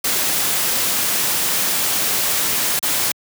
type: noise with dropouts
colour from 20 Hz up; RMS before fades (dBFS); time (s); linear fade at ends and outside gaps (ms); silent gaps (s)
white; -19; 0.04-3.12; 5; 2.793-2.827
effects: high-pass 100 Hz 12 dB/octave